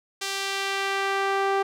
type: tone with band-pass filter sweep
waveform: sawtooth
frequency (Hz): 392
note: G4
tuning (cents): 0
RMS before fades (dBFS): -26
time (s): 0.21-1.63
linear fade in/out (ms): 10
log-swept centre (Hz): 5100 to 820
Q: 0.77
effects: none